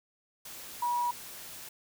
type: tone in noise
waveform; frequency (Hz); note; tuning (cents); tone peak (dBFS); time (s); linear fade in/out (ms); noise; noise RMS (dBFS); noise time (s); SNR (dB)
sine; 965; B5; -40; -27; 0.82-1.11; 5; white; -45; 0.45-1.69; +15
effects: none